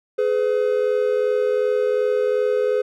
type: tone pair together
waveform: triangle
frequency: 422.2 / 504.9 Hz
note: G#4 / B4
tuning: +29 / +38 cents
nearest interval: minor third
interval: 309 cents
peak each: -18 dBFS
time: 0.18-2.82 s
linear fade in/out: 10 ms
effects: none